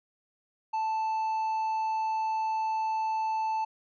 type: tone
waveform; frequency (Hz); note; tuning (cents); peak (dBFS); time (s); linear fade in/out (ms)
triangle; 880; A5; 0; -25; 0.73-3.65; 10
effects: resampled to 16000 Hz